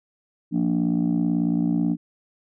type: chord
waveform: sine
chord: Bb major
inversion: second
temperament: just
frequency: 174.81 / 233.1 / 291.4 Hz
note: F3 / Bb3 / D4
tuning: +2 / 0 / -13 cents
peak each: -22 dBFS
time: 0.51-1.97 s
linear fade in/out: 50 ms
effects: tanh soft clip ceiling -14 dBFS